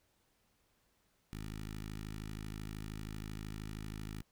10% pulse tone with notch filter, 52.9 Hz, G#1, 33 cents sharp, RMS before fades -44 dBFS, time 1.33-4.22 s, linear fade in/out 0 ms, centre 630 Hz, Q 0.58, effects pink hiss -75 dBFS RMS until 4.31 s

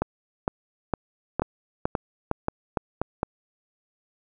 two click trains, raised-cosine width 1 ms, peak -9 / -10 dBFS, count 8 / 4, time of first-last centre 0.02-3.231 / 1.42-3.016 s, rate 2.18 / 1.88 Hz, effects none

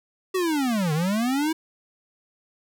square linear two-way sweep, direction down then up, 384 to 146.6 to 326.4 Hz, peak -22 dBFS, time 0.34-1.53 s, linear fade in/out 10 ms, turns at 0.93 s, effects none

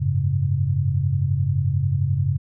sine chord, F# suspended second, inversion none, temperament equal with one note detuned, 92.5 / 103.83 / 136.53 Hz, F#2 / G#2 / C#3, 0 / 0 / -26 cents, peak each -23 / -24 / -21 dBFS, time 0-2.38 s, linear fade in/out 20 ms, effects none

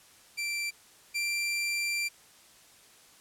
sawtooth tone pair in turn, 2349 / 2360 Hz, D7 / D7, 0 / +8 cents, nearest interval unison, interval 8 cents, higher second, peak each -27 / -25 dBFS, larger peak second, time 0.37-0.71 / 1.14-2.09 s, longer second, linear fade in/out 20 ms, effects white hiss -57 dBFS RMS until 3.2 s + low-pass 11000 Hz 12 dB/octave

